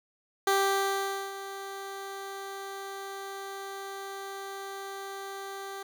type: tone with ADSR envelope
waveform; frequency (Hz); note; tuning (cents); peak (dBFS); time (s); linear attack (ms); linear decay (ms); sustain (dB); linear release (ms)
15% pulse; 392; G4; 0; -16; 0.47-5.83; 4; 840; -15; 6
effects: none